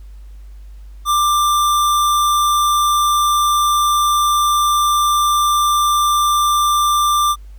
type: tone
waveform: square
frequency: 1185 Hz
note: D6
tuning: 15 cents sharp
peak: -13 dBFS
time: 1.05-7.36 s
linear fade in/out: 50 ms
effects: added 50 Hz sine -33 dBFS peak until 7.58 s + pink hiss -57 dBFS RMS until 7.58 s